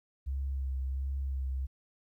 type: tone with vibrato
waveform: sine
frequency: 67.1 Hz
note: C2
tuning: 44 cents sharp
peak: -30 dBFS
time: 0.26-1.67 s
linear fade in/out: 20 ms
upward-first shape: sine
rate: 1.4 Hz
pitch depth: 29 cents each way
effects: tanh soft clip ceiling -26 dBFS + 12-bit